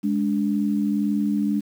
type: tone pair together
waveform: sine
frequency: 207.7 / 289.6 Hz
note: G#3 / D4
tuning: 0 / -24 cents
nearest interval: tritone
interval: 576 cents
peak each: -21 / -24 dBFS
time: 0.03-1.61 s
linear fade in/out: 20 ms
effects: 8-bit